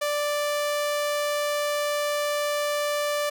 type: tone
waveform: sawtooth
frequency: 587.3 Hz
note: D5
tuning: in tune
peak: -20 dBFS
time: 0.01-3.3 s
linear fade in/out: 10 ms
effects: none